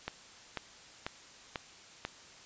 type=click train; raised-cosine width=0.3 ms; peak=-19 dBFS; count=5; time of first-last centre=0.08-2.05 s; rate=2.03 Hz; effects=white hiss -54 dBFS RMS until 2.45 s + resampled to 16000 Hz